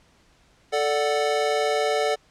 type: chord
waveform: square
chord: D major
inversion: second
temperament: equal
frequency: 440 / 587.3 / 740 Hz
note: A4 / D5 / F#5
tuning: 0 / 0 / 0 cents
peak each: -25 / -26 / -27 dBFS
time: 0.72-2.16 s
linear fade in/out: 20 ms
effects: pink hiss -59 dBFS RMS until 2.3 s + low-pass 7000 Hz 12 dB/octave